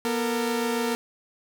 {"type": "tone pair together", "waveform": "sawtooth", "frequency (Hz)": [240.7, 454.4], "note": ["B3", "A#4"], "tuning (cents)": [-44, -44], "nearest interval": "major seventh", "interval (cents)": 1100, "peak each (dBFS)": -23, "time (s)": [0.05, 0.95], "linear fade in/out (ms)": 0, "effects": []}